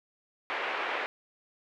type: band-pass noise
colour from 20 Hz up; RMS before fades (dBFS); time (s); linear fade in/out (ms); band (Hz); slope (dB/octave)
white; -33; 0.5-1.06; 0; 370 to 2400; 24
effects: none